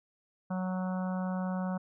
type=harmonic tone; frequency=185 Hz; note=F#3; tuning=in tune; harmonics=1 / 3 / 4 / 5 / 6 / 7 / 8; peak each=-31 / -41 / -43 / -45 / -47 / -48 / -49 dBFS; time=0.5-1.78 s; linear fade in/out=10 ms; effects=none